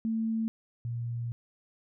sine tone pair in turn, 223.7 / 118.18 Hz, A3 / A#2, +29 / +24 cents, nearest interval major seventh, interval 1105 cents, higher first, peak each -27 / -31 dBFS, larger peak first, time 0.05-0.48 / 0.85-1.32 s, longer second, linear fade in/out 0 ms, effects none

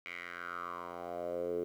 10% pulse tone with band-pass filter sweep, 87.31 Hz, F2, in tune, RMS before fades -40 dBFS, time 0.06-1.64 s, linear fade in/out 0 ms, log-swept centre 2300 to 400 Hz, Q 5.2, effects 11-bit

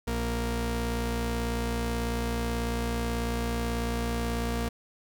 sawtooth tone pair together, 58.27 / 233.1 Hz, A#1 / A#3, 0 / 0 cents, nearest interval 2 octaves, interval 2400 cents, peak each -26 dBFS, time 0.07-4.69 s, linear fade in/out 10 ms, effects none

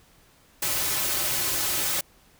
white noise with comb filter, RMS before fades -26 dBFS, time 0.62-2.01 s, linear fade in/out 5 ms, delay 4.3 ms, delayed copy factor -0.6, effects pink hiss -58 dBFS RMS until 2.39 s

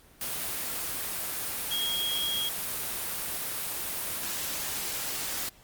sine tone in noise, 3275 Hz, G#7, 25 cents flat, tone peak -28 dBFS, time 1.71-2.49 s, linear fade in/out 2 ms, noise white, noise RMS -33 dBFS, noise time 0.21-5.49 s, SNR +2 dB, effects pink hiss -57 dBFS RMS until 5.63 s + Opus 32 kbps

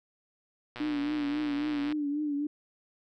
click train, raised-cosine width 0.3 ms, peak -24 dBFS, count 143, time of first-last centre 0.76-1.924 s, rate 122 Hz
sine tone with vibrato, 293.6 Hz, D4, in tune, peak -28 dBFS, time 0.8-2.47 s, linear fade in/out 5 ms, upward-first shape triangle, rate 3.7 Hz, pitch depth 69 cents each way
effects none

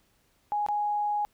sine tone with dropouts, 830.6 Hz, G#5, in tune, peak -25 dBFS, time 0.52-1.25 s, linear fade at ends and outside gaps 0 ms, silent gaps 0.664-0.686 s, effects pink hiss -68 dBFS RMS until 1.33 s

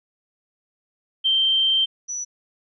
sine tone pair in turn, 3136 / 5920 Hz, G7 / F#8, 0 / 0 cents, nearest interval major seventh, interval 1100 cents, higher second, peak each -16 / -26 dBFS, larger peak first, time 1.24-1.86 / 2.08-2.25 s, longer first, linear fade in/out 20 ms, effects none

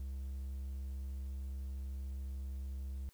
triangle tone, 66.8 Hz, C2, 36 cents sharp, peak -37 dBFS, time 0-3.09 s, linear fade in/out 0 ms, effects white hiss -69 dBFS RMS until 3.13 s

